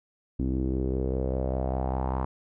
sawtooth tone with low-pass filter sweep, 65 Hz, C2, 11 cents flat, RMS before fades -28 dBFS, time 0.39-2.25 s, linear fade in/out 5 ms, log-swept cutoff 280 to 1000 Hz, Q 3.8, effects none

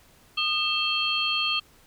sine tone cluster, 1227 / 2665 / 3192 / 4331 Hz, D#6 / E7 / G7 / C#8, -25 / +18 / +31 / -41 cents, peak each -31 / -28 / -26 / -31 dBFS, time 0.37-1.6 s, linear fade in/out 10 ms, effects pink hiss -57 dBFS RMS until 1.86 s

